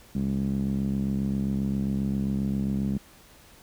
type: tone with low-pass filter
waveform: 5% pulse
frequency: 67.5 Hz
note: C#2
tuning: 45 cents flat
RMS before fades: -27 dBFS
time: 0.15-2.98 s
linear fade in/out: 5 ms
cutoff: 200 Hz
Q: 3.5
effects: pink hiss -53 dBFS RMS until 3.62 s